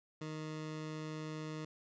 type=tone; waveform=20% pulse; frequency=155.5 Hz; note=D#3; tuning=1 cent flat; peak=-36 dBFS; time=0.21-1.65 s; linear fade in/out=5 ms; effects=resampled to 16000 Hz + 13-bit